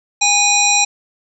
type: harmonic tone with a mistuned harmonic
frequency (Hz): 821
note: G#5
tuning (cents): -20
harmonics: 1 / 3 / 5 / 7 / 9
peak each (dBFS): -18 / -17 / -18 / -16 / -18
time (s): 0.21-0.85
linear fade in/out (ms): 10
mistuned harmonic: 5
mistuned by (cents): -45
effects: none